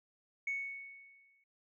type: tone with exponential decay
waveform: sine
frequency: 2217 Hz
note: C#7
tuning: in tune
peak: -31 dBFS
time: 0.47-1.44 s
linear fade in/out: 5 ms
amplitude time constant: 210 ms
effects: noise-tail reverb RT60 0.1 s tail -22 dB re dry + tanh soft clip ceiling -29 dBFS